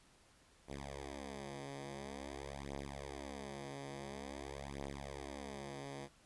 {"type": "beating tone pair", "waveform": "5% pulse", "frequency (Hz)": [69.3, 69.78], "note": ["C#2", "C#2"], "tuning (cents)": [0, 12], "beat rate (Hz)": 0.48, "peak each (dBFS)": [-37, -36], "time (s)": [0.67, 6.09], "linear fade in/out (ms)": 50, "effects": ["pink hiss -67 dBFS RMS until 6.25 s", "resampled to 24000 Hz"]}